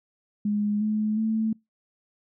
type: tone with pitch steps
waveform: sine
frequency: 207.7 / 214 / 220.6 Hz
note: G#3 / A3 / A3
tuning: 0 / -48 / +5 cents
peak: -22 dBFS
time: 0.45-1.53 s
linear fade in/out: 5 ms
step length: 360 ms
effects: noise-tail reverb RT60 0.2 s tail -26 dB re dry